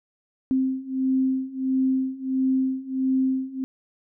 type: beating tone pair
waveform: sine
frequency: 261.6 / 263.1 Hz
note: C4 / C4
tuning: 0 / +10 cents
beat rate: 1.5 Hz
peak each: -25 / -23 dBFS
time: 0.51-3.64 s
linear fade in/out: 0 ms
effects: none